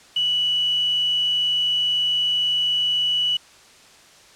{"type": "tone with quantisation", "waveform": "sine", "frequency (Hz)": 2949, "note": "F#7", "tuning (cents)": -6, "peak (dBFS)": -18, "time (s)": [0.16, 3.37], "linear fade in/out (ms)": 5, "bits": 6, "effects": ["white hiss -49 dBFS RMS until 4.35 s", "low-pass 7000 Hz 12 dB/octave"]}